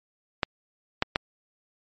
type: clicks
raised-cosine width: 0.3 ms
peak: -6 dBFS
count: 3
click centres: 0.432 / 1.024 / 1.159 s
effects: MP3 32 kbps